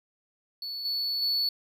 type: tone with level steps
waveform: triangle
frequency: 4435 Hz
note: C#8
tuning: in tune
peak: -32 / -26 / -23 dBFS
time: 0.62-1.49 s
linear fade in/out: 2 ms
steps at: 0.85 / 1.22 s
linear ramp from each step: 2 ms
effects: none